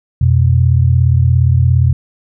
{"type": "tone pair together", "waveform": "sine", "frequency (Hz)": [87.7, 124.93], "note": ["F2", "B2"], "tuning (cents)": [8, 20], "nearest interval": "tritone", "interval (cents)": 612, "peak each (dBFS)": -10, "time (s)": [0.21, 1.93], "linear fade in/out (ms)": 5, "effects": []}